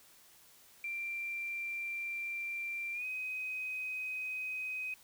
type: tone with pitch glide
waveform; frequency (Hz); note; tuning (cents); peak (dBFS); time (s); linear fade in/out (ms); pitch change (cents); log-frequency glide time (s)
sine; 2362 to 2517; D7 to D#7; +9 to +19; -36; 0.84-4.94; 2; +110; 2.93-3.05
effects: white hiss -61 dBFS RMS until 5.03 s